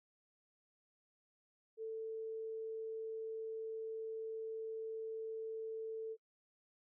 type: tone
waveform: sine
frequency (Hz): 444.2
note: A4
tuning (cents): +16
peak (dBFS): -40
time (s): 1.77-6.17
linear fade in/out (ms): 50
effects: noise-tail reverb RT60 0.1 s tail -25 dB re dry